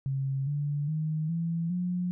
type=tone with pitch steps; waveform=sine; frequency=135.6 / 145.33 / 155.76 / 166.94 / 178.93 Hz; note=C#3 / D3 / D#3 / E3 / F3; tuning=-38 / -18 / +2 / +22 / +42 cents; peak=-27 dBFS; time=0.06-2.11 s; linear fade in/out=0 ms; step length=410 ms; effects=none